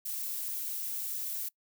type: noise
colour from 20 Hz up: violet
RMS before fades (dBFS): -36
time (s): 0.05-1.49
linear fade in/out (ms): 10
effects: noise-tail reverb RT60 0.1 s tail -24 dB re dry